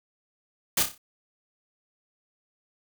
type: noise with echo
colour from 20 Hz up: white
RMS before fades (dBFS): -23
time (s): 0.77-0.83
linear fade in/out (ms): 5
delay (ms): 30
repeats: 5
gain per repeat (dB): -7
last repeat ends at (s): 0.98
effects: none